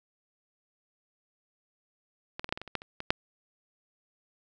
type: clicks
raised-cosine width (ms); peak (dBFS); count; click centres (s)
0.3; -20 / -18 / -23 / -10 / -22 / -23 / -27 / -14 / -28 / -21 / -6; 11; 2.395 / 2.444 / 2.491 / 2.525 / 2.575 / 2.616 / 2.677 / 2.753 / 2.819 / 3.004 / 3.105
effects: none